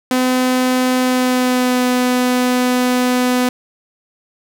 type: tone with pitch glide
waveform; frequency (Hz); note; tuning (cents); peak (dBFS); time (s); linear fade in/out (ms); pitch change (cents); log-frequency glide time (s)
sawtooth; 254.4 to 249.9; C4 to B3; -48 to +21; -9; 0.11-3.49; 2; -31; 0.99-1.87
effects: none